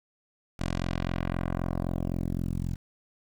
10% pulse tone with low-pass filter sweep, 43.87 Hz, F1, 9 cents sharp, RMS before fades -30 dBFS, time 0.59-2.76 s, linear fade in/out 10 ms, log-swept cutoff 8300 to 150 Hz, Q 0.91, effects 8-bit

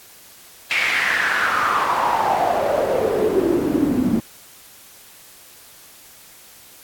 pink noise with band-pass filter sweep, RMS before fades -19 dBFS, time 0.71-4.2 s, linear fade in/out 0 ms, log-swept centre 2400 to 220 Hz, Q 5.2, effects white hiss -45 dBFS RMS until 6.83 s + AAC 64 kbps

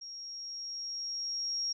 sine tone with level ramp, 5588 Hz, F8, in tune, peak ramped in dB -42 to -30 dBFS, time 0.01-1.73 s, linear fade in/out 10 ms, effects none

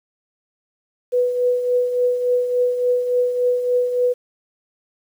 sine tone with tremolo, 493.9 Hz, B4, in tune, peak -13 dBFS, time 1.12-4.14 s, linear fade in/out 20 ms, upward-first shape triangle, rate 3.5 Hz, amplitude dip 60%, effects 8-bit

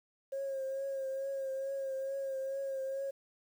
sine tone with vibrato, 540 Hz, C#5, 45 cents flat, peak -33 dBFS, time 0.32-3.11 s, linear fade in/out 10 ms, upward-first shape triangle, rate 2.3 Hz, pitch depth 34 cents each way, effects tanh soft clip ceiling -31 dBFS + 10-bit

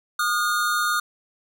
square tone pair together, 1224 / 1431 Hz, D#6 / F6, -29 / +42 cents, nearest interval minor third, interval 271 cents, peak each -24 dBFS, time 0.19-1 s, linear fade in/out 5 ms, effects none

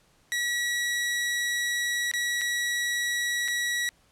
sawtooth tone with dropouts, 1927 Hz, B6, 43 cents flat, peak -22 dBFS, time 0.32-3.89 s, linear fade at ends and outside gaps 0 ms, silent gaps 2.114-2.137 / 2.412-2.416 / 3.479-3.483 s, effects pink hiss -63 dBFS RMS until 4.11 s + low-pass 11000 Hz 12 dB/octave

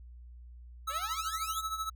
square tone with tremolo, 1300 Hz, E6, 24 cents flat, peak -31 dBFS, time 0.87-1.9 s, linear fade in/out 10 ms, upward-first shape triangle, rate 13 Hz, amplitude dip 75%
10% pulse exponential sweep, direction up, 523.3 to 3944 Hz, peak -32 dBFS, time 0.89-1.62 s, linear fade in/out 20 ms
effects added 60 Hz sine -47 dBFS peak until 1.95 s

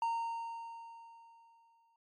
triangle tone with exponential decay, 922 Hz, A#5, 19 cents flat, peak -28 dBFS, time 0.02-1.96 s, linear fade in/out 2 ms, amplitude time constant 420 ms, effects MP3 48 kbps

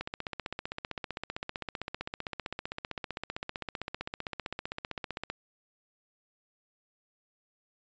click train, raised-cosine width 0.3 ms, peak -19 dBFS, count 83, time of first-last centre 0.01-5.3 s, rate 15.5 Hz, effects resampled to 16000 Hz

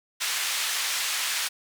pink band-pass noise, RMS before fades -28 dBFS, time 0.2-1.49 s, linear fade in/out 20 ms, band 1800 to 11000 Hz, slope 12 dB/octave, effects none

